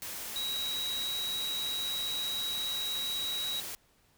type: tone in noise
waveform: sine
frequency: 3851 Hz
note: B7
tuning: 44 cents flat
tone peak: -32 dBFS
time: 0.36-3.6 s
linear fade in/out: 0 ms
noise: white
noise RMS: -40 dBFS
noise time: 0.02-3.75 s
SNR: +5 dB
effects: pink hiss -67 dBFS RMS until 4.17 s